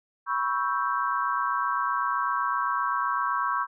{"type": "chord", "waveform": "sine", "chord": "C# half-diminished seventh", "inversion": "third", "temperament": "equal with one note detuned", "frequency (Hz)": [980.9, 1108.7, 1318.5, 1568], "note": ["B5", "C#6", "E6", "G6"], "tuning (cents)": [-12, 0, 0, 0], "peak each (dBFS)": [-30, -27, -31, -32], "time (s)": [0.26, 3.67], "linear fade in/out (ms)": 50, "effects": []}